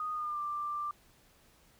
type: tone with pitch glide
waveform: sine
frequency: 1239 to 1182.4 Hz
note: D#6 to D6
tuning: -8 to +11 cents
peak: -33 dBFS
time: 0-0.91 s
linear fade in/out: 2 ms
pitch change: -81 cents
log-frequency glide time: 0.12-0.4 s
effects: pink hiss -64 dBFS RMS until 1.79 s